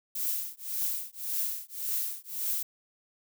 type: noise with tremolo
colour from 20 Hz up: violet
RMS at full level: -29 dBFS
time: 0.15-2.63 s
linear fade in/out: 5 ms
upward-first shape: triangle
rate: 1.8 Hz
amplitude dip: 100%
effects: none